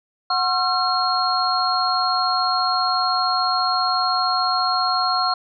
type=tone cluster; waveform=sine; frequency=736 / 1071 / 1357 / 4264 Hz; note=F#5 / C6 / E6 / C8; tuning=-9 / +40 / +50 / +32 cents; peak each=-23 dBFS; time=0.3-5.34 s; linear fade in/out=5 ms; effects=none